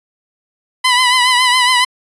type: tone with vibrato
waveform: 15% pulse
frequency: 1000 Hz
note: B5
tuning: 21 cents sharp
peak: -3 dBFS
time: 0.84-1.85 s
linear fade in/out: 10 ms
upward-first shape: triangle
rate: 7.2 Hz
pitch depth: 62 cents each way
effects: resampled to 22050 Hz